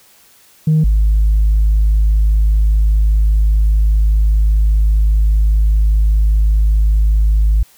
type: tone pair in turn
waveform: sine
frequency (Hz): 156.1 / 52.5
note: D#3 / G#1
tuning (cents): +6 / +19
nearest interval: octave + perfect fifth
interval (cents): 1887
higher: first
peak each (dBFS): -7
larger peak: neither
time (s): 0.67-0.84 / 0.84-7.63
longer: second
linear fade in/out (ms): 5
effects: tanh soft clip ceiling -6 dBFS + white hiss -48 dBFS RMS until 7.77 s